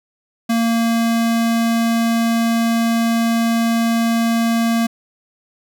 square tone, 230 Hz, A#3, 23 cents flat, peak -15 dBFS, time 0.49-4.87 s, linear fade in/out 10 ms, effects none

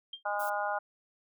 sine tone with exponential decay, 3189 Hz, G7, 29 cents sharp, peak -35 dBFS, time 0.13-0.23 s, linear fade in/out 5 ms, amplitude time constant 21 ms
harmonic tone, 205.1 Hz, G#3, 21 cents flat, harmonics 3 / 4 / 5 / 6 / 7, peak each -36 / -33 / -39 / -40 / -36 dBFS, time 0.25-0.79 s, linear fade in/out 10 ms
violet noise, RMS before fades -43 dBFS, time 0.39-0.5 s, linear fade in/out 10 ms
effects none

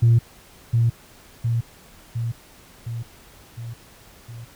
sine tone with echo, 116.54 Hz, A#2, in tune, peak -10 dBFS, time 0.02-0.19 s, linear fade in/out 10 ms, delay 710 ms, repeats 6, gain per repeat -4 dB, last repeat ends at 4.45 s, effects tanh soft clip ceiling -9 dBFS + pink hiss -49 dBFS RMS until 4.55 s

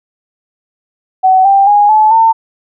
sine tone with pitch steps, 753 / 787.7 / 824 / 862 / 901.7 Hz, F#5 / G5 / G#5 / A5 / A5, +30 / +8 / -14 / -36 / +42 cents, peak -4 dBFS, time 1.23-2.33 s, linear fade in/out 20 ms, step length 220 ms, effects none

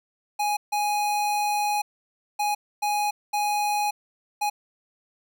square tone bursts at uneven times, 830.6 Hz, G#5, in tune, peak -23 dBFS, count 6, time 0.39-0.57 / 0.72-1.82 / 2.39-2.55 / 2.82-3.11 / 3.33-3.91 / 4.41-4.5 s, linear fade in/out 10 ms, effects none

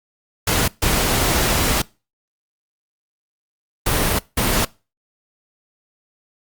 pink noise bursts at uneven times, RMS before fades -18 dBFS, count 4, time 0.47-0.68 / 0.82-1.82 / 3.86-4.19 / 4.37-4.65 s, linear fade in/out 5 ms, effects noise-tail reverb RT60 0.3 s tail -23 dB re dry + Opus 48 kbps

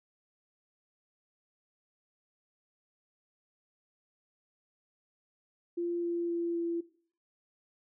sine tone with pitch steps, 345.1 / 342.9 / 340.7 / 338.6 Hz, F4 / F4 / F4 / E4, -21 / -32 / -43 / +46 cents, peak -30 dBFS, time 5.77-6.81 s, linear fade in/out 10 ms, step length 260 ms, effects noise-tail reverb RT60 0.5 s tail -18 dB re dry

